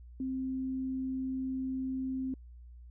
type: tone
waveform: sine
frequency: 261.6 Hz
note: C4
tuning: in tune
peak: -32 dBFS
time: 0.2-2.34 s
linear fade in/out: 2 ms
effects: added 60 Hz sine -48 dBFS peak until 2.9 s